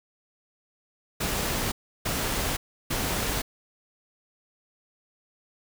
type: noise bursts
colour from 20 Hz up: pink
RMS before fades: -28 dBFS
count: 3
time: 1.2-3.42 s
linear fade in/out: 10 ms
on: 520 ms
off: 330 ms
effects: none